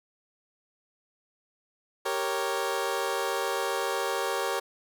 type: chord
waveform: 20% pulse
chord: G diminished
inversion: none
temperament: equal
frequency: 392 / 466.2 / 554.4 Hz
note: G4 / Bb4 / Db5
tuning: 0 / 0 / 0 cents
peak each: -27 dBFS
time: 2.05-4.6 s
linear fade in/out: 10 ms
effects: none